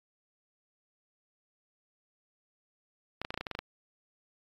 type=clicks; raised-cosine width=0.3 ms; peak=-19 dBFS; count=10; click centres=3.216 / 3.249 / 3.305 / 3.342 / 3.376 / 3.41 / 3.468 / 3.513 / 3.551 / 3.59 s; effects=AAC 32 kbps